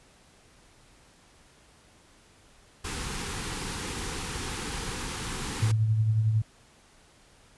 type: band-stop noise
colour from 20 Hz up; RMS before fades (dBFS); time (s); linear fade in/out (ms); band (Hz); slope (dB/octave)
pink; -34; 2.84-5.72; 10; 520 to 750; 96
type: tone with tremolo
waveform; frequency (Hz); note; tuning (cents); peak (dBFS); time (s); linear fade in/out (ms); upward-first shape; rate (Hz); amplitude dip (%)
sine; 109.6; A2; -6; -19; 5.62-6.42; 5; triangle; 11; 50
effects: pink hiss -58 dBFS RMS until 7.57 s + resampled to 24000 Hz